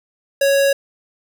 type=tone; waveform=square; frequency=554.4 Hz; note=C#5; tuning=in tune; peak=-13 dBFS; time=0.41-0.73 s; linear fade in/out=5 ms; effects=none